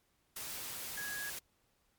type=tone in noise; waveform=sine; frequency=1661.2 Hz; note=G#6; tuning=in tune; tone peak=-40 dBFS; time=0.97-1.3 s; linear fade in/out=5 ms; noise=white; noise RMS=-43 dBFS; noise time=0.36-1.39 s; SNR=0 dB; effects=pink hiss -75 dBFS RMS until 1.98 s + MP3 96 kbps